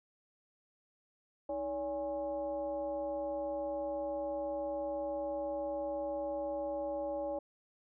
sine tone with frequency modulation, 570 Hz, C#5, 48 cents sharp, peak -34 dBFS, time 1.49-7.39 s, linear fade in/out 5 ms, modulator 254 Hz, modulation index 0.78, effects none

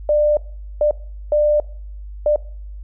sine tone bursts at uneven times, 596 Hz, D5, 25 cents sharp, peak -12 dBFS, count 4, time 0.09-0.37 / 0.81-0.91 / 1.32-1.6 / 2.26-2.36 s, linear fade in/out 2 ms, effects noise-tail reverb RT60 0.6 s tail -22 dB re dry + added 50 Hz sine -30 dBFS peak until 2.83 s

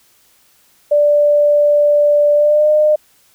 sine tone with pitch glide, 587.3 to 607.3 Hz, D5 to D#5, 0 to -42 cents, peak -8 dBFS, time 0.91-2.96 s, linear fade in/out 10 ms, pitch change +58 cents, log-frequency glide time 2.34-2.7 s, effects white hiss -53 dBFS RMS until 3.34 s

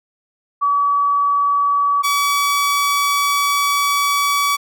sine / sawtooth tone pair in turn, 1141 / 1141 Hz, C#6 / C#6, +50 / +50 cents, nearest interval unison, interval 0 cents, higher neither, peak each -13 / -11 dBFS, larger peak second, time 0.61-2.03 / 2.03-4.57 s, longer second, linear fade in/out 20 ms, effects none

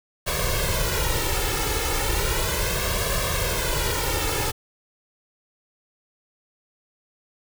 pink noise with flanger, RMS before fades -24 dBFS, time 0.26-4.52 s, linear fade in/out 20 ms, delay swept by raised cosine 1.8 to 2.31 ms, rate 0.35 Hz, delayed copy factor +0.9, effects none

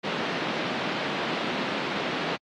pink band-pass noise, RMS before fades -30 dBFS, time 0.03-2.37 s, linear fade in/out 20 ms, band 180 to 3800 Hz, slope 24 dB/octave, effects AAC 48 kbps

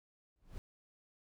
brown noise with exponential growth, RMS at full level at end -41 dBFS, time 0.36-0.58 s, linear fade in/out 0 ms, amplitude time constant 46 ms, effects none

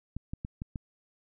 clicks, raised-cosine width 5 ms, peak -23 dBFS, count 5, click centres 0.166 / 0.335 / 0.449 / 0.619 / 0.758 s, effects none

